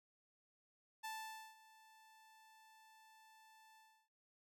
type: tone with ADSR envelope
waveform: sawtooth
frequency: 880 Hz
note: A5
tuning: in tune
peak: -40 dBFS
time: 1.03-4.09 s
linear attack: 18 ms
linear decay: 500 ms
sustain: -20 dB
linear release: 320 ms
effects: none